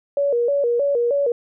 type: tone with vibrato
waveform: sine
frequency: 519 Hz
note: C5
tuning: 14 cents flat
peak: -16 dBFS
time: 0.17-1.32 s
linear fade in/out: 2 ms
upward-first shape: square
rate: 3.2 Hz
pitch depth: 150 cents each way
effects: none